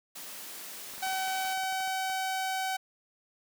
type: high-pass noise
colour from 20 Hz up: white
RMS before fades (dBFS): -43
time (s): 0.15-1.54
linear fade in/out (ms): 10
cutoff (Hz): 180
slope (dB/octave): 24
type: clicks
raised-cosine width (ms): 0.5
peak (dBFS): -34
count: 12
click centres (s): 0.937 / 0.98 / 1.067 / 1.129 / 1.28 / 1.451 / 1.575 / 1.635 / 1.725 / 1.805 / 1.876 / 2.099
type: tone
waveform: sawtooth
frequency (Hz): 760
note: F#5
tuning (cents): +46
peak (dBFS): -26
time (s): 1.02-2.77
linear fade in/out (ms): 10
effects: none